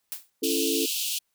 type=noise with exponential decay; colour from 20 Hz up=blue; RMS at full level=-30 dBFS; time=0.12-0.3 s; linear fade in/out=0 ms; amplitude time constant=37 ms
type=chord; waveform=sine; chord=A major; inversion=first; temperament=equal with one note detuned; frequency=277.2 / 337.1 / 440 Hz; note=C#4 / E4 / A4; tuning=0 / +39 / 0 cents; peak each=-29 dBFS; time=0.42-0.86 s; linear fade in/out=10 ms
type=high-pass noise; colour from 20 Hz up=pink; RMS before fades=-29 dBFS; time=0.43-1.19 s; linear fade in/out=10 ms; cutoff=2600 Hz; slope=96 dB/octave
effects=white hiss -75 dBFS RMS until 1.34 s